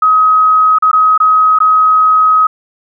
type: tone with dropouts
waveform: sine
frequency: 1267 Hz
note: D#6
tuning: 31 cents sharp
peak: -5 dBFS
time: 0.02-2.47 s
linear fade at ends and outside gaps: 5 ms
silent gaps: 0.786-0.823 / 0.915-0.93 / 1.178-1.201 / 1.588-1.602 s
effects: none